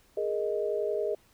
sine chord, Ab suspended second, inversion none, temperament equal, 415.3 / 466.2 / 622.3 Hz, Ab4 / Bb4 / Eb5, 0 / 0 / 0 cents, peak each -30 / -33 / -32 dBFS, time 0.17-1.15 s, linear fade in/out 5 ms, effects pink hiss -63 dBFS RMS until 1.33 s

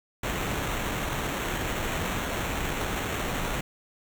pink noise with sample-and-hold, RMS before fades -30 dBFS, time 0.23-3.61 s, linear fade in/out 5 ms, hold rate 4900 Hz, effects none

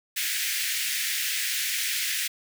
pink high-pass noise, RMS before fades -28 dBFS, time 0.16-2.28 s, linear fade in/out 10 ms, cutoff 1700 Hz, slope 48 dB/octave, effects none

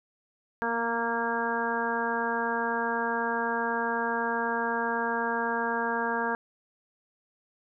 harmonic tone with a mistuned harmonic, 232 Hz, A#3, 8 cents flat, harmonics 1 / 2 / 3 / 4 / 5 / 6 / 7, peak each -35 / -33 / -36 / -31 / -37 / -37 / -32 dBFS, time 0.62-6.35 s, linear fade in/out 0 ms, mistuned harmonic 1, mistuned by +19 cents, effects none

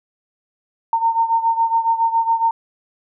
sine beating tone pair, 911 / 918.2 Hz, A#5 / A#5, -40 / -26 cents, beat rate 7.2 Hz, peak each -16 / -20 dBFS, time 0.93-2.51 s, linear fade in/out 2 ms, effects none

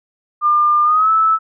sine tone with pitch glide, 1200 to 1308.6 Hz, D6 to E6, +37 to -13 cents, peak -10 dBFS, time 0.41-1.39 s, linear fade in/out 50 ms, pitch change +150 cents, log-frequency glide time 0.84-1.1 s, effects none

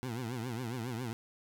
20% pulse tone with vibrato, 120.1 Hz, B2, 48 cents flat, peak -31 dBFS, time 0.03-1.13 s, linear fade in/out 0 ms, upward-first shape triangle, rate 7.3 Hz, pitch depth 180 cents each way, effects none

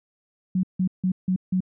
sine tone bursts, 185 Hz, F#3, in tune, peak -19 dBFS, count 5, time 0.55-1.605 s, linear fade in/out 5 ms, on 83 ms, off 160 ms, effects none

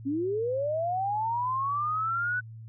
sine linear sweep, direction up, 261.6 to 1501 Hz, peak -26 dBFS, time 0.05-2.41 s, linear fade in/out 20 ms, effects added 112 Hz sine -41 dBFS peak until 2.68 s

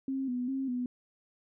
sine tone with vibrato, 257.5 Hz, C4, 28 cents flat, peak -30 dBFS, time 0.08-0.86 s, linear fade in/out 2 ms, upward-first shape square, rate 2.5 Hz, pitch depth 68 cents each way, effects none

